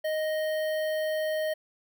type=tone with notch filter; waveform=square; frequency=622.3 Hz; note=D#5; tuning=in tune; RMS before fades=-29 dBFS; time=0.04-1.54 s; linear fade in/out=10 ms; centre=6800 Hz; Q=0.69; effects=none